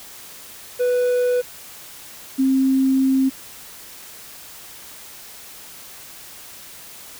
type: tone pair in turn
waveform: triangle / sine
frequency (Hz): 493.9 / 265.7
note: B4 / C4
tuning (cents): 0 / +27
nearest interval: major seventh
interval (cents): 1073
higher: first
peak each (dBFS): -14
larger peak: neither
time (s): 0.79-1.42 / 2.38-3.3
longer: second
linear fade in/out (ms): 20
effects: white hiss -40 dBFS RMS until 7.19 s